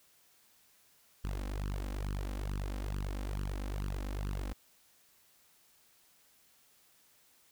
sawtooth tone with flanger, 49 Hz, G1, in tune, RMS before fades -37 dBFS, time 1.24-4.53 s, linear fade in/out 0 ms, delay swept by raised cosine 0.66 to 3.86 ms, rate 2.3 Hz, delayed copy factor +1, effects white hiss -66 dBFS RMS until 7.51 s

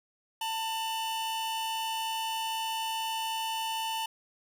45% pulse tone pair together, 894.4 / 2960 Hz, A5 / F#7, +28 / 0 cents, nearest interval octave + major sixth, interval 2072 cents, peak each -32 / -36 dBFS, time 0.41-4.06 s, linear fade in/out 5 ms, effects none

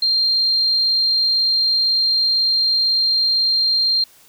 sine tone, 4186 Hz, C8, in tune, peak -14 dBFS, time 0.02-4.04 s, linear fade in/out 5 ms, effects white hiss -50 dBFS RMS until 4.28 s

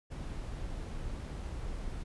brown noise, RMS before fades -39 dBFS, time 0.1-2.04 s, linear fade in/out 20 ms, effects resampled to 24000 Hz

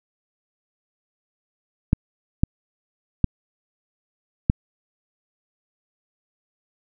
clicks, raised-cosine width 5 ms, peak -3 dBFS, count 4, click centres 1.931 / 2.435 / 3.243 / 4.499 s, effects none

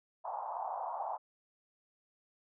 pink band-pass noise, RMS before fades -39 dBFS, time 0.24-1.18 s, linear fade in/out 20 ms, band 700 to 990 Hz, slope 48 dB/octave, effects none

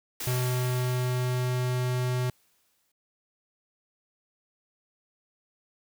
white noise with exponential decay, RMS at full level -34 dBFS, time 0.2-2.92 s, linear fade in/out 5 ms, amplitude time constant 590 ms
square tone, 125.6 Hz, B2, 30 cents sharp, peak -26 dBFS, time 0.27-2.3 s, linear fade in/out 2 ms
effects none

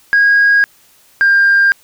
sine tone pair in turn, 1639 / 1598.8 Hz, G#6 / G6, -23 / +34 cents, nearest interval unison, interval 43 cents, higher first, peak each -5 dBFS, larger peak neither, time 0.13-0.64 / 1.21-1.72 s, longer neither, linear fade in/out 0 ms, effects tanh soft clip ceiling -4 dBFS + white hiss -49 dBFS RMS until 1.83 s

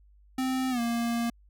square tone with pitch glide, 259.9 to 234.2 Hz, C4 to A#3, -11 to +8 cents, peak -27 dBFS, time 0.38-1.3 s, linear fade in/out 5 ms, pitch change -181 cents, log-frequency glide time 0.7-0.8 s, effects added 50 Hz sine -55 dBFS peak until 1.49 s

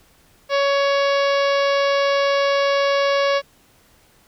harmonic tone, 559 Hz, C#5, 14 cents sharp, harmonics 1 / 2 / 3 / 4 / 5 / 6 / 7 / 8 / 9 / 10, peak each -17 / -23 / -27 / -29 / -31 / -33 / -34 / -35 / -36 / -37 dBFS, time 0.49-3.42 s, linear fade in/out 50 ms, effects pink hiss -55 dBFS RMS until 4.27 s

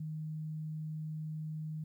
sine tone, 155.56 Hz, D#3, in tune, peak -37 dBFS, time 0-1.84 s, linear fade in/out 5 ms, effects 12-bit

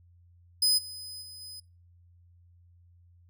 sawtooth tone with level steps, 5020 Hz, D#8, 15 cents sharp, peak -19 / -37 / -41 / -39 dBFS, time 0.62-1.6 s, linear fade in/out 5 ms, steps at 0.77 / 1.21 / 1.4 s, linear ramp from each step 20 ms, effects noise-tail reverb RT60 0.3 s tail -21 dB re dry + added 87 Hz sine -56 dBFS peak until 3.29 s

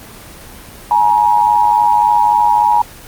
sine tone pair together, 845 / 948.5 Hz, G#5 / A#5, +30 / +30 cents, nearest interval major second, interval 200 cents, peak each -11 dBFS, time 0.91-2.82 s, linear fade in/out 2 ms, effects pink hiss -35 dBFS RMS until 3.07 s + Opus 24 kbps

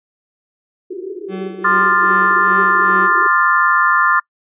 white band-pass noise, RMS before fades -27 dBFS, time 0.9-3.27 s, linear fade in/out 5 ms, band 350 to 400 Hz, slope 96 dB/octave
40% pulse tone with tremolo, 190 Hz, F#3, 46 cents sharp, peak -23 dBFS, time 1.28-3.1 s, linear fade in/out 50 ms, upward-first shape sine, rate 2.5 Hz, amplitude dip 65%
sine chord, D minor seventh, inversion third, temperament equal with one note detuned, 1046.5 / 1205.6 / 1396.9 / 1760 Hz, C6 / D6 / F6 / A6, 0 / +45 / 0 / 0 cents, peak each -16 dBFS, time 1.64-4.2 s, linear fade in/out 10 ms
effects noise-tail reverb RT60 0.1 s tail -26 dB re dry + resampled to 8000 Hz

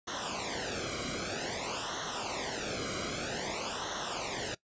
pink noise with flanger, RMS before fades -36 dBFS, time 0.07-4.55 s, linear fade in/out 10 ms, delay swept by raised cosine 0.41 to 1.14 ms, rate 0.52 Hz, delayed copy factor -0.95, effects noise-tail reverb RT60 0.1 s tail -19 dB re dry + resampled to 16000 Hz

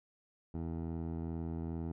15% pulse tone with low-pass filter, 82.41 Hz, E2, in tune, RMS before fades -39 dBFS, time 0.54-1.92 s, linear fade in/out 5 ms, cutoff 570 Hz, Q 0.76, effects none

